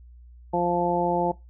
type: harmonic tone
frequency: 174.61 Hz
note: F3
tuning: in tune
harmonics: 1 / 2 / 3 / 4 / 5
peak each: -29 / -27 / -28 / -28 / -26 dBFS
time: 0.53-1.32 s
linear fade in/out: 10 ms
effects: noise-tail reverb RT60 0.2 s tail -19 dB re dry + added 60 Hz sine -45 dBFS peak until 1.49 s